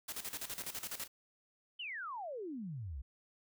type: noise with tremolo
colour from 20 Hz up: white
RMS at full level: -41 dBFS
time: 0.08-1.08 s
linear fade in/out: 10 ms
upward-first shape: square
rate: 12 Hz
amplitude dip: 75%
type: clicks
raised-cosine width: 0.5 ms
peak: -37 dBFS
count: 2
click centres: 0.608 / 0.637 s
type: exponential sweep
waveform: sine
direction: down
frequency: 3136 to 58.27 Hz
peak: -40 dBFS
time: 1.79-3.02 s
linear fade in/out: 10 ms
effects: none